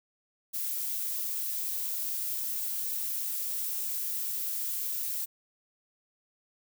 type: noise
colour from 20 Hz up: violet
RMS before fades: -33 dBFS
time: 0.53-5.26 s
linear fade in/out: 20 ms
effects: none